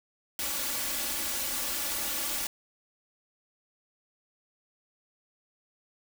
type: noise with comb filter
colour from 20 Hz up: white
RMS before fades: -32 dBFS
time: 0.39-2.47 s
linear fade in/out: 2 ms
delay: 3.5 ms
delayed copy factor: +0.9
effects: none